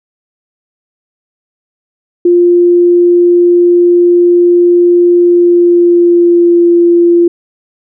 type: tone with pitch glide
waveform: sine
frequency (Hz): 350 to 344.4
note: F4 to F4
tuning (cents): +4 to -24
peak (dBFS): -3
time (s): 2.25-7.28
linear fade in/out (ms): 5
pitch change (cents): -28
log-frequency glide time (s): 5.18-6.7
effects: none